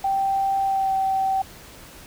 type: tone with pitch glide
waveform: sine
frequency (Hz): 781 to 770.7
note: G5 to G5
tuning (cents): -7 to -30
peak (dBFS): -19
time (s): 0.04-1.42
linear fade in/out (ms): 5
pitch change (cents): -23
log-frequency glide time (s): 0.63-0.94
effects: pink hiss -44 dBFS RMS until 2.06 s